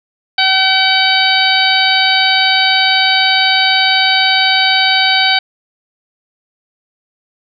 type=harmonic tone; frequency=762 Hz; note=G5; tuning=49 cents flat; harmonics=1 / 2 / 3 / 4 / 5 / 6; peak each=-16 / -16 / -16 / -16 / -16 / -16 dBFS; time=0.38-5.39 s; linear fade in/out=5 ms; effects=none